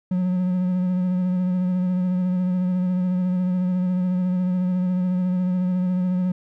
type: tone with vibrato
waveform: triangle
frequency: 182.1 Hz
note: F#3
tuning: 27 cents flat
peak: -17 dBFS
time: 0.11-6.32 s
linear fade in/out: 5 ms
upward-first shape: sine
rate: 14 Hz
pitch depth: 25 cents each way
effects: none